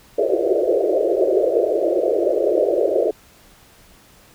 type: band-pass noise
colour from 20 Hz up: pink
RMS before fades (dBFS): -18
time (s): 0.18-3.11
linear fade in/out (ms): 5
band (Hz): 340 to 650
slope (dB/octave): 96
effects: pink hiss -50 dBFS RMS until 4.34 s